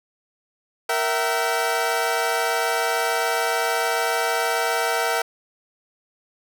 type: chord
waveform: 20% pulse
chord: E diminished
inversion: second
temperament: equal with one note detuned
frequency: 466.2 / 659.3 / 766.1 Hz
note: Bb4 / E5 / G5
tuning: 0 / 0 / -40 cents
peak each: -20 dBFS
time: 0.89-5.22 s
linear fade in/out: 5 ms
effects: none